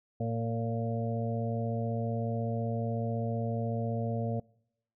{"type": "harmonic tone with a mistuned harmonic", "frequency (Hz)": 114.5, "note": "A#2", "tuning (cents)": -31, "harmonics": [1, 2, 4, 5, 6], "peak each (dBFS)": [-32, -35, -38, -39, -40], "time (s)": [0.2, 4.4], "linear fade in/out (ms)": 5, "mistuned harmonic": 6, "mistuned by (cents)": 17, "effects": ["noise-tail reverb RT60 0.8 s tail -26 dB re dry"]}